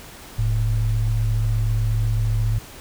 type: tone pair together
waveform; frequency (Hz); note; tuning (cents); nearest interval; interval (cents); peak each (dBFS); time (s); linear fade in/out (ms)
sine; 41.4 / 109.6; E1 / A2; +8 / -6; octave + perfect fourth; 1686; -22 / -19; 0.38-2.59; 10
effects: pink hiss -41 dBFS RMS until 2.8 s